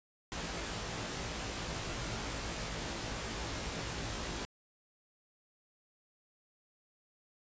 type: noise with comb filter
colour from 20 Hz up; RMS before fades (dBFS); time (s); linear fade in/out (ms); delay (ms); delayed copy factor
pink; -39; 0.32-4.45; 0; 18; +1
effects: resampled to 16000 Hz